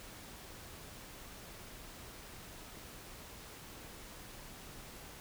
silence, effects pink hiss -51 dBFS RMS until 5.2 s

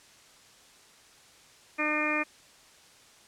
harmonic tone, 302.7 Hz, D#4, 48 cents flat, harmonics 1 / 2 / 3 / 4 / 5 / 6 / 7 / 8, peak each -33 / -35 / -40 / -34 / -41 / -34 / -36 / -30 dBFS, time 1.78-2.24 s, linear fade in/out 20 ms, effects white hiss -56 dBFS RMS until 3.27 s + low-pass 8000 Hz 12 dB/octave

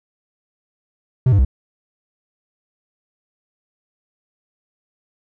triangle tone with pitch steps, 128.5 / 99.9 / 64.6 Hz, C3 / G2 / C2, -31 / +33 / -21 cents, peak -8 dBFS, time 1.26-1.449 s, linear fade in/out 5 ms, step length 63 ms, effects none

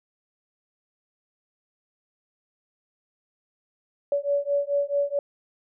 sine beating tone pair, 567 / 571.6 Hz, C#5 / D5, +39 / -47 cents, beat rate 4.6 Hz, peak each -25 dBFS, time 4.12-5.19 s, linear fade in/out 2 ms, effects none

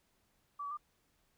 sine tone with pitch steps, 1154 / 1139 / 1196 Hz, D6 / C#6 / D6, -31 / +47 / +31 cents, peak -38 dBFS, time 0.59-0.773 s, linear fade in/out 10 ms, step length 61 ms, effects pink hiss -75 dBFS RMS until 1.37 s

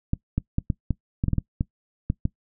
clicks, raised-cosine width 5 ms, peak -10 dBFS, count 12, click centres 0.134 / 0.38 / 0.584 / 0.702 / 0.907 / 1.239 / 1.283 / 1.333 / 1.383 / 1.609 / 2.101 / 2.254 s, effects noise-tail reverb RT60 0.1 s tail -21 dB re dry

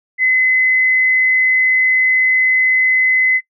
sine tone, 2034 Hz, C7, 50 cents flat, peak -10 dBFS, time 0.18-3.41 s, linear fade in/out 50 ms, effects noise-tail reverb RT60 0.1 s tail -18 dB re dry

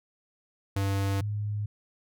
square / sine tone pair in turn, 98.3 / 104.34 Hz, G2 / G#2, +5 / +9 cents, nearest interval minor second, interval 104 cents, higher second, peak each -26 / -28 dBFS, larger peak first, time 0.76-1.21 / 1.21-1.66 s, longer neither, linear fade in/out 5 ms, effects none

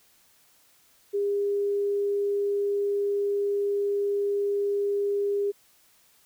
sine tone, 404.2 Hz, G#4, 47 cents flat, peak -23 dBFS, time 1.13-5.52 s, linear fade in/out 20 ms, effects white hiss -61 dBFS RMS until 6.25 s

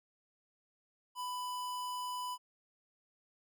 square tone, 995 Hz, B5, 13 cents sharp, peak -38 dBFS, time 1.15-2.38 s, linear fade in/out 50 ms, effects none

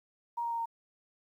sine tone with pitch steps, 942 / 935 / 928 / 921 Hz, A#5 / A#5 / A#5 / A#5, +18 / +5 / -8 / -21 cents, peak -31 dBFS, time 0.37-0.658 s, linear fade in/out 10 ms, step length 72 ms, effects 11-bit

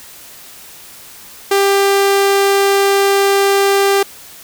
sawtooth tone, 396 Hz, G4, 18 cents sharp, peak -6 dBFS, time 1.51-4.03 s, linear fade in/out 5 ms, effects white hiss -37 dBFS RMS until 4.43 s

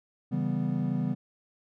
triangle chord, C# half-diminished seventh, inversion none, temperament equal, 138.59 / 164.81 / 196 / 246.9 Hz, C#3 / E3 / G3 / B3, 0 / 0 / 0 / 0 cents, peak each -30 dBFS, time 0.31-1.15 s, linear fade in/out 20 ms, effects none

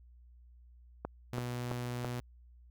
click train, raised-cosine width 1 ms, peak -22 dBFS, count 4, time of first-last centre 1.05-2.047 s, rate 3.01 Hz
sawtooth tone, 122.3 Hz, B2, 16 cents flat, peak -32 dBFS, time 1.33-2.2 s, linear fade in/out 0 ms
effects added 60 Hz sine -55 dBFS peak until 2.7 s

